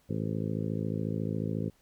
harmonic tone with a mistuned harmonic, 54.1 Hz, A1, 29 cents flat, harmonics 2 / 3 / 4 / 5 / 6 / 7 / 8 / 9 / 10, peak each -35 / -34 / -36 / -39 / -43 / -42 / -42 / -46 / -47 dBFS, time 0.09-1.7 s, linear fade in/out 10 ms, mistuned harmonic 10, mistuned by -65 cents, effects pink hiss -67 dBFS RMS until 1.81 s

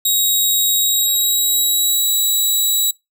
10% pulse tone with pitch glide, 3803 to 3890 Hz, A#7 to B7, +34 to -27 cents, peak -7 dBFS, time 0.05-2.91 s, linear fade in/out 5 ms, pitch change +39 cents, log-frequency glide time 0.78-2.08 s, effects noise-tail reverb RT60 0.2 s tail -23 dB re dry

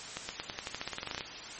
accelerating click train, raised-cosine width 0.2 ms, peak -17 dBFS, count 17, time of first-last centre 0.17-1.208 s, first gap 120 ms, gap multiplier 0.91, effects white hiss -43 dBFS RMS until 1.59 s + MP3 32 kbps

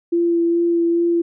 sine tone with vibrato, 339.9 Hz, F4, 47 cents flat, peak -14 dBFS, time 0.12-1.22 s, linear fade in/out 10 ms, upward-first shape sine, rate 2.4 Hz, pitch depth 13 cents each way, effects none

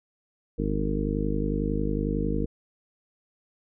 harmonic tone with a mistuned harmonic, 51 Hz, G#1, 31 cents flat, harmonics 1 / 2 / 3 / 4 / 5 / 6 / 7 / 8 / 9, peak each -29 / -38 / -32 / -32 / -33 / -32 / -40 / -40 / -33 dBFS, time 0.58-2.46 s, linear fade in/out 10 ms, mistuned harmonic 1, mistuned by -53 cents, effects none

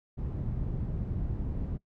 white low-pass noise, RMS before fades -33 dBFS, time 0.17-1.78 s, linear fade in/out 20 ms, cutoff 120 Hz, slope 12 dB/octave, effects noise-tail reverb RT60 0.1 s tail -19 dB re dry

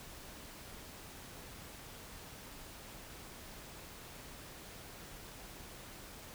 silence, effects pink hiss -51 dBFS RMS until 6.34 s

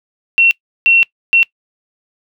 sine tone bursts at uneven times, 2721 Hz, F7, 46 cents flat, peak -6 dBFS, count 3, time 0.38-0.51 / 0.86-1.03 / 1.33-1.43 s, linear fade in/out 0 ms, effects noise-tail reverb RT60 0.1 s tail -23 dB re dry

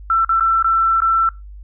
sine tone with dropouts, 1339 Hz, E6, 27 cents sharp, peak -12 dBFS, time 0.1-1.29 s, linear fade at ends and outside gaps 2 ms, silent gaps 0.248-0.292 / 0.398-0.407 / 0.626-0.644 / 1.004-1.019 s, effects noise-tail reverb RT60 0.2 s tail -21 dB re dry + added 50 Hz sine -33 dBFS peak until 1.63 s

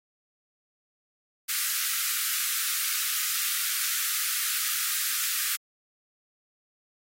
white high-pass noise, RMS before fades -28 dBFS, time 1.48-5.57 s, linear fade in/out 20 ms, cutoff 1200 Hz, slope 96 dB/octave, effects AAC 48 kbps

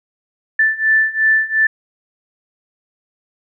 sine beating tone pair, 1760 / 1762.8 Hz, A6 / A6, 0 / +3 cents, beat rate 2.8 Hz, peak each -16 / -14 dBFS, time 0.59-1.67 s, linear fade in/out 5 ms, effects none

